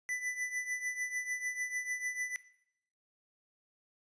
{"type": "tone with tremolo", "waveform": "square", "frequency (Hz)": 1992, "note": "B6", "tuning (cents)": 14, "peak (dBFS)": -32, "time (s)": [0.09, 2.36], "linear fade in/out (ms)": 0, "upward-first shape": "triangle", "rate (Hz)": 6.7, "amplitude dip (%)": 85, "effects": ["noise-tail reverb RT60 0.7 s tail -17 dB re dry", "resampled to 22050 Hz"]}